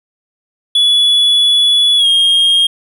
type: tone with pitch glide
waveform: triangle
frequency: 3411 to 3238 Hz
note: G#7 to G#7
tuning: +46 to -45 cents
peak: -6 dBFS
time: 0.75-2.67 s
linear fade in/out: 5 ms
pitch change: -91 cents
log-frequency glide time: 1.97-2.07 s
effects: none